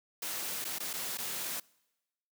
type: noise with dropouts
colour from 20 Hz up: white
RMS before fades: -37 dBFS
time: 0.22-1.6 s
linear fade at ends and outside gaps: 5 ms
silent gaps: 0.644-0.65 / 0.786-0.801 / 0.932-0.936 / 1.174-1.184 s
effects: noise-tail reverb RT60 1.0 s tail -25 dB re dry + high-pass 150 Hz 12 dB/octave